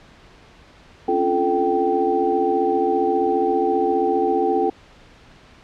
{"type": "tone cluster", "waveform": "sine", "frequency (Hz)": [269.5, 284.4, 348.1, 435.9, 779], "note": ["C#4", "C#4", "F4", "A4", "G5"], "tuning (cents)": [-49, 45, -6, -16, -11], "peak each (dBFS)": [-28, -29, -22, -21, -21], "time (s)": [1.08, 4.7], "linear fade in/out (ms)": 5, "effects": ["pink hiss -48 dBFS RMS until 5.63 s", "low-pass 4000 Hz 12 dB/octave"]}